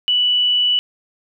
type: tone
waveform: sine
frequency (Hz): 2960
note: F#7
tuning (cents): 0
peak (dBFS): -13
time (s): 0.08-0.79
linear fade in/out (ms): 0
effects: none